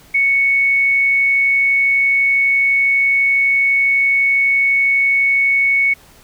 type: tone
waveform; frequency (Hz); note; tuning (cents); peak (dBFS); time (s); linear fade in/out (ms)
sine; 2217; C#7; 0; -11; 0.14-5.94; 10
effects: pink hiss -46 dBFS RMS until 6.23 s